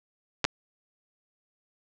clicks, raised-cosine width 0.2 ms, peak -6 dBFS, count 2, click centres 0.443 / 0.45 s, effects low-pass 7000 Hz 12 dB/octave

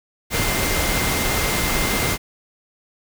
sine tone in noise, 2093 Hz, C7, in tune, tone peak -28 dBFS, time 0.3-2.18 s, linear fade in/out 50 ms, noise pink, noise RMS -21 dBFS, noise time 0.3-2.18 s, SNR -10 dB, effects none

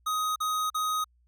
square tone bursts, 1254 Hz, D#6, 13 cents sharp, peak -27 dBFS, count 3, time 0.06-1.044 s, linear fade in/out 10 ms, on 300 ms, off 42 ms, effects added 60 Hz sine -62 dBFS peak until 1.27 s

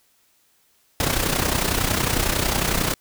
pink noise with amplitude modulation, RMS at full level -19 dBFS, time 1-2.94 s, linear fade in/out 2 ms, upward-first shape sine, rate 31 Hz, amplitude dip 65%, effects white hiss -62 dBFS RMS until 3 s

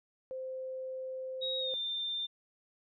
sine tone, 520 Hz, C5, 11 cents flat, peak -37 dBFS, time 0.31-1.74 s, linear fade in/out 0 ms
sine tone with pitch glide, 3791 to 3591 Hz, A#7 to A7, +28 to +35 cents, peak -33 dBFS, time 1.41-2.27 s, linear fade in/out 20 ms, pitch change -93 cents, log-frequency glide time 1.59-1.74 s
effects none

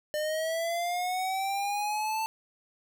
square linear sweep, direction up, 600 to 889 Hz, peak -29 dBFS, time 0.14-2.26 s, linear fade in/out 0 ms, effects none

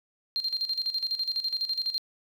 sine tone with tremolo, 4185 Hz, C8, in tune, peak -24 dBFS, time 0.36-1.98 s, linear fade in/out 0 ms, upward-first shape square, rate 12 Hz, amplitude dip 75%, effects tanh soft clip ceiling -21 dBFS + 10-bit

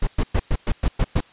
brown noise bursts, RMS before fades -18 dBFS, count 8, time 0.02-1.206 s, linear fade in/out 5 ms, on 52 ms, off 110 ms, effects white hiss -51 dBFS RMS until 1.32 s + resampled to 8000 Hz

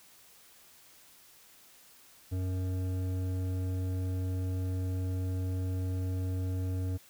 sine tone with hard clipping, 92.5 Hz, F#2, in tune, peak -32 dBFS, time 2.31-6.98 s, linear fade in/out 20 ms, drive 11 dB, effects white hiss -58 dBFS RMS until 7.09 s

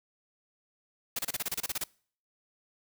white noise bursts, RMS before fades -32 dBFS, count 12, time 1.16-1.839 s, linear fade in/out 5 ms, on 30 ms, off 29 ms, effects noise-tail reverb RT60 0.5 s tail -24 dB re dry

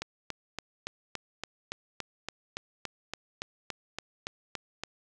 click train, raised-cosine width 0.2 ms, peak -17 dBFS, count 18, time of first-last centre 0.02-4.836 s, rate 3.53 Hz, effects none

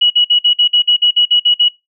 sine tone bursts, 2921 Hz, F#7, 23 cents flat, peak -7 dBFS, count 12, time 0.01-1.687 s, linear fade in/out 10 ms, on 93 ms, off 51 ms, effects noise-tail reverb RT60 0.2 s tail -23 dB re dry

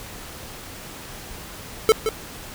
square tone with echo, 440 Hz, A4, in tune, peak -11 dBFS, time 1.89-1.92 s, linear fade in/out 0 ms, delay 170 ms, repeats 1, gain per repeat -9 dB, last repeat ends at 2.09 s, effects pink hiss -38 dBFS RMS until 2.54 s

